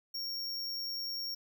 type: tone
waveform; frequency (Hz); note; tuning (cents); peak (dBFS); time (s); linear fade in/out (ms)
square; 5530; F8; -18; -36; 0.14-1.35; 10
effects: none